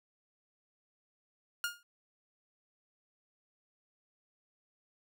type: tone with exponential decay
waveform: sawtooth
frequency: 1419 Hz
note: F6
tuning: 27 cents sharp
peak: -26 dBFS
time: 1.64-1.83 s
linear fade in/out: 1 ms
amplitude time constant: 40 ms
effects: none